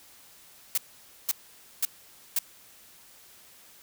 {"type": "noise bursts", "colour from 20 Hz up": "blue", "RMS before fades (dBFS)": -25, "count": 4, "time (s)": [0.75, 2.388], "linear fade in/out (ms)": 2, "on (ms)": 27, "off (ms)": 510, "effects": ["white hiss -54 dBFS RMS until 3.82 s"]}